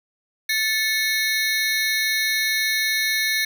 25% pulse ring-modulated tone, 1975.5 Hz, B6, in tune, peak -13 dBFS, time 0.49-3.45 s, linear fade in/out 5 ms, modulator 222 Hz, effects none

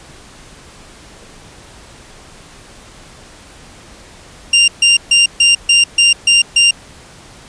sawtooth tone bursts, 2790 Hz, F7, 2 cents flat, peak -3 dBFS, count 8, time 4.53-6.71 s, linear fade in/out 5 ms, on 150 ms, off 140 ms, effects pink hiss -39 dBFS RMS until 7.48 s + resampled to 22050 Hz

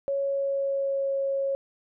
sine tone with pitch glide, 554.4 to 547.7 Hz, C#5 to C#5, 0 to -21 cents, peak -24 dBFS, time 0.08-1.55 s, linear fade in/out 0 ms, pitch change -21 cents, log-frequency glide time 0.19-1.13 s, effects none

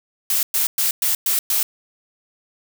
blue noise bursts, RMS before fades -19 dBFS, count 6, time 0.3-1.63 s, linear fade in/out 2 ms, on 130 ms, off 110 ms, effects none

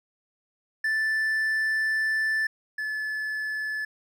triangle tone pair in turn, 1760 / 1728.8 Hz, A6 / A6, 0 / -31 cents, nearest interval unison, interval 31 cents, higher first, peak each -21 / -26 dBFS, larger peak first, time 0.84-2.47 / 2.78-3.85 s, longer first, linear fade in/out 5 ms, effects none

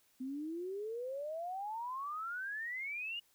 sine exponential sweep, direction up, 252.4 to 2900 Hz, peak -38 dBFS, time 0.2-3.2 s, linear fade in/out 10 ms, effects white hiss -71 dBFS RMS until 3.34 s

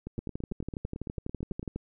two click trains, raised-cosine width 3 ms, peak -24 / -21 dBFS, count 15 / 20, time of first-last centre 0.07-1.629 / 0.19-1.76 s, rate 8.98 / 12.1 Hz, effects none

